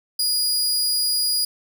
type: tone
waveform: sawtooth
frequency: 4890 Hz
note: D#8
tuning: 31 cents flat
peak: -16 dBFS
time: 0.19-1.45 s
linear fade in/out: 5 ms
effects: none